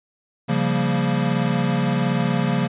square chord, G half-diminished seventh, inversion second, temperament equal, 138.59 / 174.61 / 196 / 233.1 Hz, Db3 / F3 / G3 / Bb3, 0 / 0 / 0 / 0 cents, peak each -24 / -24 / -27 / -25 dBFS, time 0.48-2.68 s, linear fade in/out 20 ms, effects resampled to 8000 Hz

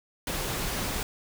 pink noise, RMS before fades -31 dBFS, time 0.27-1.03 s, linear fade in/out 2 ms, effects none

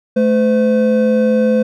triangle tone pair together, 217.9 / 510 Hz, A3 / C5, -17 / -44 cents, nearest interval octave + minor third, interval 1473 cents, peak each -11 dBFS, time 0.16-1.63 s, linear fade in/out 10 ms, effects none

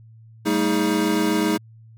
square tone cluster, 196.8 / 224.4 / 316.3 / 414.4 Hz, G3 / A3 / D#4 / G#4, +7 / +34 / +29 / -4 cents, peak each -26 / -26 / -22 / -27 dBFS, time 0.45-1.58 s, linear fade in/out 20 ms, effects added 112 Hz sine -44 dBFS peak until 1.97 s

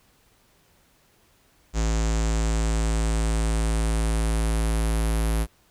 square tone with low-pass filter sweep, 55 Hz, A1, in tune, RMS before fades -23 dBFS, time 1.73-5.47 s, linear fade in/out 50 ms, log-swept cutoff 7000 to 11000 Hz, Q 4.2, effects pink hiss -61 dBFS RMS until 5.7 s

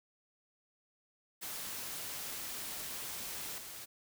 white noise with level steps, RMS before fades -42 / -47 dBFS, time 1.41-3.86 s, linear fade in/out 20 ms, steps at 3.58 s, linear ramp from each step 2 ms, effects none

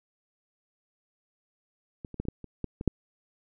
clicks, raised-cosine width 3 ms, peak -25 / -28 / -18 / -28 / -16 / -28 / -18 / -22 / -9 dBFS, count 9, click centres 2.048 / 2.143 / 2.2 / 2.253 / 2.285 / 2.443 / 2.643 / 2.811 / 2.877 s, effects none

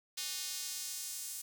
square tone with high-pass filter sweep, 166.1 Hz, E3, 13 cents sharp, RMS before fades -41 dBFS, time 0.17-1.42 s, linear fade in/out 10 ms, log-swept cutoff 4100 to 8100 Hz, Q 1.1, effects none

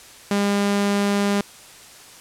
sawtooth tone, 201.9 Hz, G#3, 49 cents flat, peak -14 dBFS, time 0.31-1.41 s, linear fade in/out 2 ms, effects white hiss -44 dBFS RMS until 2.2 s + low-pass 10000 Hz 12 dB/octave

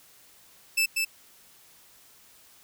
sawtooth tone with echo, 2637 Hz, E7, in tune, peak -18 dBFS, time 0.77-0.86 s, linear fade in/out 10 ms, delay 190 ms, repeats 1, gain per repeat -3 dB, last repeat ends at 1.05 s, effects white hiss -56 dBFS RMS until 2.63 s

